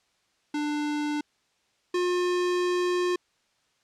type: tone pair in turn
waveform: square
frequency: 296.8 / 357.4 Hz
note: D4 / F4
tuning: +18 / +40 cents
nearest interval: minor third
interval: 322 cents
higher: second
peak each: -27 / -24 dBFS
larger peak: second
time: 0.54-1.21 / 1.94-3.16 s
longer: second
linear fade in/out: 5 ms
effects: white hiss -69 dBFS RMS until 3.83 s + low-pass 6000 Hz 12 dB/octave